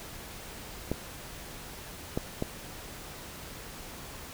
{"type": "clicks", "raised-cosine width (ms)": 2, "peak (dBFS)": -15, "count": 3, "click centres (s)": [0.916, 2.175, 2.424], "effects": ["pink hiss -44 dBFS RMS until 4.33 s"]}